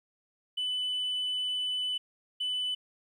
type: tone bursts at uneven times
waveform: sine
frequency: 2997 Hz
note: F#7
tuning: 22 cents sharp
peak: -27 dBFS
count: 2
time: 0.57-1.98 / 2.4-2.75 s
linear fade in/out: 10 ms
effects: tanh soft clip ceiling -27 dBFS + 11-bit